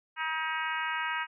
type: harmonic tone with a mistuned harmonic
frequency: 317.8 Hz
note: D#4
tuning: 37 cents sharp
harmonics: 3 / 4 / 5 / 6 / 7 / 8 / 9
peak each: -35 / -37 / -35 / -38 / -40 / -41 / -42 dBFS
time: 0.16-1.27 s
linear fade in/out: 50 ms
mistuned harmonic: 8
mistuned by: -18 cents
effects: none